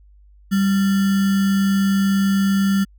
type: tone with sample-and-hold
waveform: sine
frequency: 196 Hz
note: G3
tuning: in tune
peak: -14 dBFS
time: 0.51-2.85 s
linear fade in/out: 20 ms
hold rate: 1575 Hz
effects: added 50 Hz sine -46 dBFS peak until 2.98 s